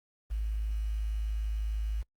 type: tone with quantisation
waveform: sine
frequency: 53.3 Hz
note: G#1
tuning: 46 cents sharp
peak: -29 dBFS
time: 0.3-2.03 s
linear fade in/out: 20 ms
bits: 9
effects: noise-tail reverb RT60 0.1 s tail -26 dB re dry + Opus 24 kbps